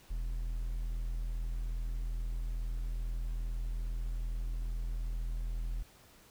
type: tone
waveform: triangle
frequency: 41.2 Hz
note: E1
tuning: in tune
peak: -31 dBFS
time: 0.1-5.83 s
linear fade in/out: 10 ms
effects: pink hiss -60 dBFS RMS until 6.3 s